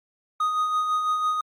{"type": "tone with tremolo", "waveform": "triangle", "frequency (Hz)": 1245, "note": "D#6", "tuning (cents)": 1, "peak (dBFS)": -18, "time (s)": [0.4, 1.41], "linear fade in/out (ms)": 5, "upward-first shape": "sine", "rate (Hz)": 6, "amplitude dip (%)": 40, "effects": ["Opus 48 kbps"]}